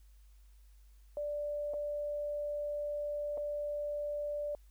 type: tone with dropouts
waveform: sine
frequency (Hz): 587.3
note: D5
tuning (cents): 0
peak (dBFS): -34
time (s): 1.17-4.55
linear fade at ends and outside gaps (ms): 1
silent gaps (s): 1.736-1.74 / 3.374-3.378
effects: added 50 Hz sine -56 dBFS peak until 4.7 s + white hiss -73 dBFS RMS until 4.7 s